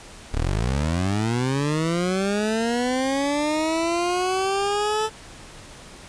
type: linear sweep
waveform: 20% pulse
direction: up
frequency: 31.37 to 440 Hz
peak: -16 dBFS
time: 0.31-5.1 s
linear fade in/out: 50 ms
effects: pink hiss -43 dBFS RMS until 6.08 s + resampled to 22050 Hz